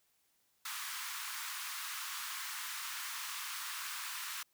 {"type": "high-pass noise", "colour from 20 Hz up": "pink", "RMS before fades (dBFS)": -42, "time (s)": [0.65, 4.43], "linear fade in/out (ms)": 5, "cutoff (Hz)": 1000, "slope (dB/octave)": 48, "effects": ["white hiss -75 dBFS RMS until 4.53 s"]}